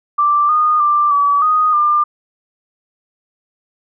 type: tone with pitch steps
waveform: sine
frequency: 1175 / 1227 / 1182 / 1145 / 1243 / 1197 Hz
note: D6 / D#6 / D6 / D6 / D#6 / D6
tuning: +1 / -25 / +11 / -44 / -2 / +33 cents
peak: -10 dBFS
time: 0.18-2.04 s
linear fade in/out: 10 ms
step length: 310 ms
effects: none